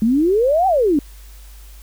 sine exponential two-way sweep, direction up then down, 210.5 to 790 to 269.9 Hz, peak -12 dBFS, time 0.02-0.99 s, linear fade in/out 2 ms, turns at 0.67 s, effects added 50 Hz sine -37 dBFS peak until 1.82 s + white hiss -48 dBFS RMS until 1.82 s

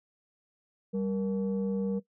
sine tone pair together, 196 / 470.8 Hz, G3 / A#4, 0 / +17 cents, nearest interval octave + minor third, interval 1517 cents, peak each -28 / -31 dBFS, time 0.93-2 s, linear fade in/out 20 ms, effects noise-tail reverb RT60 0.1 s tail -17 dB re dry + tanh soft clip ceiling -23 dBFS

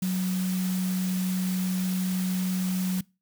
sine tone in noise, 185 Hz, F#3, in tune, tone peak -24 dBFS, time 0.02-3.01 s, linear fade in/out 5 ms, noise white, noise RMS -38 dBFS, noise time 0.02-3.01 s, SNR +11 dB, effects noise-tail reverb RT60 0.3 s tail -25 dB re dry

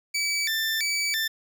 20% pulse tone with vibrato, 2020 Hz, B6, 39 cents sharp, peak -19 dBFS, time 0.14-1.28 s, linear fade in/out 10 ms, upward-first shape square, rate 1.5 Hz, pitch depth 220 cents each way, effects none

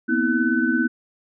sine tone cluster, 237.2 / 255.1 / 323.6 / 1508 Hz, A#3 / C4 / E4 / F#6, +30 / -44 / -32 / +32 cents, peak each -23 dBFS, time 0.08-0.88 s, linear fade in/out 20 ms, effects none

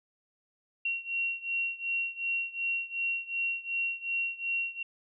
sine beating tone pair, 2740 / 2742.7 Hz, F7 / F7, -34 / -32 cents, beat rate 2.7 Hz, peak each -32 / -34 dBFS, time 0.85-4.83 s, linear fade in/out 5 ms, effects none

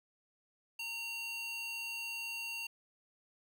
square tone with high-pass filter, 919 Hz, A#5, 25 cents flat, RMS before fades -41 dBFS, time 0.79-2.67 s, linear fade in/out 5 ms, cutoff 2700 Hz, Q 2.4, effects none

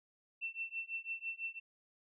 sine tone with tremolo, 2690 Hz, E7, 34 cents sharp, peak -35 dBFS, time 0.41-1.6 s, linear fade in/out 20 ms, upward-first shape triangle, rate 6 Hz, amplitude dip 100%, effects none

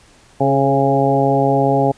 harmonic tone with a mistuned harmonic, 137 Hz, C#3, 20 cents flat, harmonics 1 / 2 / 3 / 4 / 5 / 6, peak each -19 / -19 / -19 / -19 / -19 / -19 dBFS, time 0.4-1.92 s, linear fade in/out 10 ms, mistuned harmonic 3, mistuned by +20 cents, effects pink hiss -49 dBFS RMS until 1.97 s + resampled to 22050 Hz

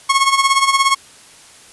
sawtooth tone with tremolo, 1093 Hz, C#6, 25 cents flat, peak -5 dBFS, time 0.09-0.95 s, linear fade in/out 10 ms, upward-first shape sine, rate 17 Hz, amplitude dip 70%, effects white hiss -43 dBFS RMS until 1.72 s + resampled to 24000 Hz

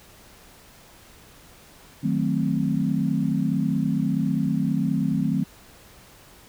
sine chord, D# diminished seventh, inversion none, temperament equal, 155.56 / 185 / 220 / 261.6 Hz, D#3 / F#3 / A3 / C4, 0 / 0 / 0 / 0 cents, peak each -26 dBFS, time 2.03-5.44 s, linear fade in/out 10 ms, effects pink hiss -50 dBFS RMS until 6.48 s

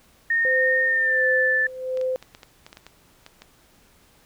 sine tone with pitch glide, 1838 to 1757 Hz, A#6 to A6, -25 to -3 cents, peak -18 dBFS, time 0.3-1.67 s, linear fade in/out 5 ms, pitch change -78 cents, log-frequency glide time 0.84-1.26 s
sine tone with tremolo, 515 Hz, C5, 28 cents flat, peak -21 dBFS, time 0.45-2.16 s, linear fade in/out 0 ms, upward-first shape sine, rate 1.4 Hz, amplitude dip 80%
clicks, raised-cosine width 0.2 ms, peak -24 dBFS, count 11, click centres 1.973 / 2.013 / 2.226 / 2.349 / 2.432 / 2.665 / 2.729 / 2.771 / 2.866 / 3.264 / 3.42 s
effects pink hiss -57 dBFS RMS until 4.25 s

